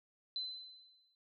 sine tone with exponential decay, 4042 Hz, B7, 39 cents sharp, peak -35 dBFS, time 0.36-1.15 s, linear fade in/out 1 ms, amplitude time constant 170 ms, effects none

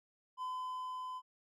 triangle tone with level ramp, 1016 Hz, B5, 49 cents sharp, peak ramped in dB -35 to -39 dBFS, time 0.37-1.22 s, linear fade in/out 50 ms, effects none

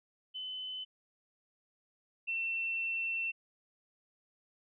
sine tone pair in turn, 3031 / 2695 Hz, F#7 / E7, +41 / +38 cents, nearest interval major second, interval 203 cents, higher first, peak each -38 / -32 dBFS, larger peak second, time 0.34-0.85 / 2.27-3.32 s, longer second, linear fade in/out 20 ms, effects none

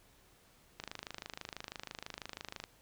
click train, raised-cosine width 0.2 ms, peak -24 dBFS, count 49, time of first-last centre 0.8-2.639 s, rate 26.1 Hz, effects pink hiss -65 dBFS RMS until 2.81 s

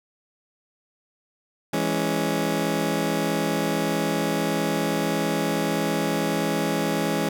20% pulse chord, C# minor, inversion first, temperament just, 166.31 / 207.9 / 277.2 Hz, E3 / G#3 / C#4, +16 / +2 / 0 cents, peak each -22 dBFS, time 1.73-7.29 s, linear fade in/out 5 ms, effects none

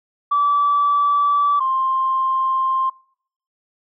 sine tone pair in turn, 1155 / 1053.8 Hz, D6 / C6, -29 / +12 cents, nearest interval major second, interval 159 cents, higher first, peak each -13 / -16 dBFS, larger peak first, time 0.31-1.6 / 1.6-2.9 s, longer second, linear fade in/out 10 ms, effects noise-tail reverb RT60 0.6 s tail -23 dB re dry + tanh soft clip ceiling -9 dBFS

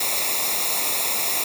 white noise with comb filter, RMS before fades -23 dBFS, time 0-1.44 s, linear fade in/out 5 ms, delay 0.64 ms, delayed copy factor -0.9, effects none

